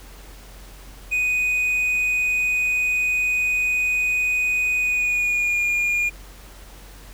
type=tone with pitch glide; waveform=triangle; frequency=2489 to 2424 Hz; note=D#7 to D#7; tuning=0 to -46 cents; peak=-17 dBFS; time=1.11-6.1 s; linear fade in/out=20 ms; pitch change=-46 cents; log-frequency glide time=4.78-5.6 s; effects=added 46 Hz sine -41 dBFS peak until 7.13 s + pink hiss -46 dBFS RMS until 7.13 s